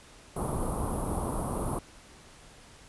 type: band-stop noise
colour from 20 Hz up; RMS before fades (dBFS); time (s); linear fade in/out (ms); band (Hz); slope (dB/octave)
pink; -31; 0.36-1.79; 5; 1200 to 10000; 48
effects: pink hiss -53 dBFS RMS until 2.88 s + resampled to 24000 Hz